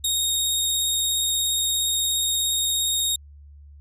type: tone with vibrato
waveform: 20% pulse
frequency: 3729 Hz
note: A#7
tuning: in tune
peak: -15 dBFS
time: 0.04-3.16 s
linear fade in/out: 5 ms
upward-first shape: triangle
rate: 17 Hz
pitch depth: 22 cents each way
effects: added 72 Hz sine -43 dBFS peak until 3.8 s